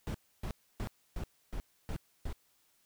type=noise bursts; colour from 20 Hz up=brown; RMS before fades=-37 dBFS; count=7; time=0.07-2.328 s; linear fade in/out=0 ms; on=74 ms; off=290 ms; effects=white hiss -71 dBFS RMS until 2.85 s